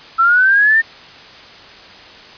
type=linear sweep; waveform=sine; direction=up; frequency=1324 to 1826 Hz; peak=-8 dBFS; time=0.18-0.82 s; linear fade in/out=20 ms; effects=white hiss -38 dBFS RMS until 2.37 s + resampled to 11025 Hz

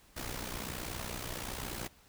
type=noise with amplitude modulation; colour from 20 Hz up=pink; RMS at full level=-37 dBFS; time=0.16-1.88 s; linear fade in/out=10 ms; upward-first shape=sine; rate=61.2 Hz; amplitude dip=70%; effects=pink hiss -62 dBFS RMS until 2.08 s

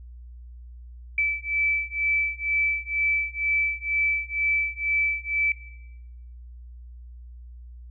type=beating tone pair; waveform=sine; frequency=2313 / 2315.1 Hz; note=D7 / D7; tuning=-27 / -25 cents; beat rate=2.1 Hz; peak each=-25 / -25 dBFS; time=1.18-5.52 s; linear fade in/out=2 ms; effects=noise-tail reverb RT60 1.0 s tail -19 dB re dry + added 60 Hz sine -40 dBFS peak until 7.9 s

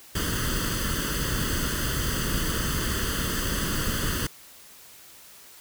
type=noise with comb filter; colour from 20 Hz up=pink; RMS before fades=-27 dBFS; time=0.15-4.27 s; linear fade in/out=5 ms; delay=0.64 ms; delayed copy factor=+0.85; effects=white hiss -49 dBFS RMS until 5.6 s

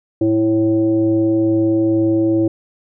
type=tone with frequency modulation; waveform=sine; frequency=329.6 Hz; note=E4; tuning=in tune; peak=-12 dBFS; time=0.21-2.48 s; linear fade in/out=5 ms; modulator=219 Hz; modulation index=0.58; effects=none

